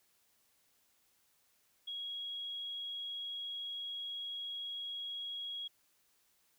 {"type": "tone", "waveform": "sine", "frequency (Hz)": 3309, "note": "G#7", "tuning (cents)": -7, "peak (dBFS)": -39, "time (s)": [1.87, 5.68], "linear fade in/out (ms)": 10, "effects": ["white hiss -73 dBFS RMS until 6.58 s"]}